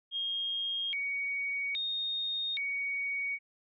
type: tone with pitch steps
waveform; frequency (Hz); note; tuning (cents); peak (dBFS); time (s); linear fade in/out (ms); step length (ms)
sine; 3242 / 2244 / 3697 / 2242; G#7 / C#7 / A#7 / C#7; -42 / +21 / -15 / +19; -31; 0.11-3.39; 50; 820
effects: none